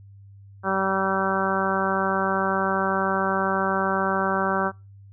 harmonic tone, 192.4 Hz, G3, 32 cents flat, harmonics 1 / 2 / 3 / 4 / 5 / 6 / 7 / 8, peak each -29 / -29 / -29 / -29 / -29 / -29 / -29 / -29 dBFS, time 0.63-4.72 s, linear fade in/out 50 ms, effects noise-tail reverb RT60 0.3 s tail -26 dB re dry + added 99 Hz sine -44 dBFS peak until 5.12 s

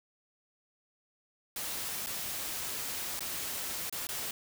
white noise with dropouts, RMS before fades -37 dBFS, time 1.56-4.31 s, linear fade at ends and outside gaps 2 ms, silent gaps 2.062-2.069 / 3.193-3.206 / 3.897-3.925 / 4.07-4.089 s, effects none

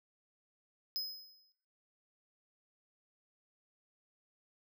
square tone with exponential decay, 5070 Hz, D#8, 32 cents sharp, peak -33 dBFS, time 0.96-1.52 s, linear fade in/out 0 ms, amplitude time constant 120 ms, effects noise-tail reverb RT60 1.0 s tail -23 dB re dry

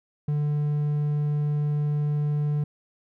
triangle tone, 147.8 Hz, D3, 11 cents sharp, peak -20 dBFS, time 0.28-2.64 s, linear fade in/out 5 ms, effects none

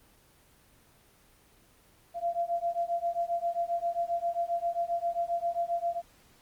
sine beating tone pair, 683 / 690.5 Hz, F5 / F5, -39 / -20 cents, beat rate 7.5 Hz, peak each -31 dBFS, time 2.14-6.02 s, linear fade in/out 50 ms, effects pink hiss -61 dBFS RMS until 6.41 s + Opus 24 kbps

